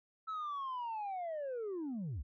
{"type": "linear sweep", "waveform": "sine", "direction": "down", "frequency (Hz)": [1318.5, 53.3], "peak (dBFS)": -35, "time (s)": [0.27, 2.23], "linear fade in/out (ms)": 20, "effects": ["tanh soft clip ceiling -36 dBFS"]}